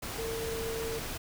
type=tone in noise; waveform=sine; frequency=453 Hz; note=A#4; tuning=50 cents flat; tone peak=-34 dBFS; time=0.18-0.99 s; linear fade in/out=10 ms; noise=pink; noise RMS=-38 dBFS; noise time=0.02-1.18 s; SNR=+1 dB; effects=none